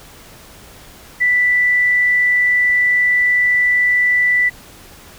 sine tone, 1975.5 Hz, B6, in tune, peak -11 dBFS, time 1.2-4.5 s, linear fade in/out 20 ms, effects pink hiss -41 dBFS RMS until 5.18 s

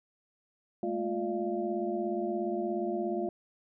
sine tone cluster, 209.3 / 226.3 / 351.1 / 598 / 686 Hz, G#3 / A3 / F4 / D5 / F5, +14 / +49 / +9 / +31 / -31 cents, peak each -38 / -39 / -32 / -40 / -36 dBFS, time 0.83-3.29 s, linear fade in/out 2 ms, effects none

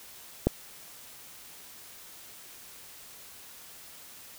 click, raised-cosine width 2 ms, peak -8 dBFS, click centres 0.47 s, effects white hiss -49 dBFS RMS until 4.38 s

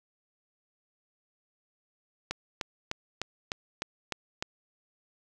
click train, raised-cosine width 0.2 ms, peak -14 dBFS, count 8, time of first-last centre 2.31-4.425 s, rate 3.31 Hz, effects none

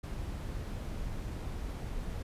brown noise, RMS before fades -38 dBFS, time 0.03-2.23 s, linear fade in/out 10 ms, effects resampled to 32000 Hz

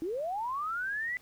sine linear sweep, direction up, 304.7 to 2011 Hz, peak -31 dBFS, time 0.02-1.17 s, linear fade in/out 0 ms, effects pink hiss -60 dBFS RMS until 1.21 s

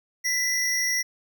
square tone pair together, 1989 / 5617 Hz, B6 / F8, +12 / +9 cents, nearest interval octave + tritone, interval 1797 cents, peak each -26 dBFS, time 0.24-1.03 s, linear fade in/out 20 ms, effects none

